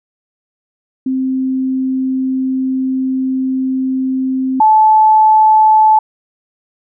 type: tone pair in turn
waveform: sine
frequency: 261.6 / 867.8 Hz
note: C4 / A5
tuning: 0 / -24 cents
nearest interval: octave + major sixth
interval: 2076 cents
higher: second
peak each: -13 / -5 dBFS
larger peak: second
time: 1.06-4.6 / 4.6-5.99 s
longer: first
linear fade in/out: 5 ms
effects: none